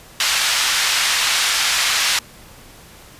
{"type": "band-pass noise", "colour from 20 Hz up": "white", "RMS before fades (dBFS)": -18, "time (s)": [0.2, 2.19], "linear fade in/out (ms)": 2, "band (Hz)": [1200, 5100], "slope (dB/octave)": 12, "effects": ["pink hiss -43 dBFS RMS until 3.19 s", "resampled to 32000 Hz"]}